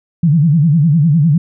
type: tone with vibrato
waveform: sine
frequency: 155.56 Hz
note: D#3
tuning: in tune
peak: -7 dBFS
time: 0.23-1.38 s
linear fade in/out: 5 ms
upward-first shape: sine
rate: 9.9 Hz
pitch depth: 190 cents each way
effects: none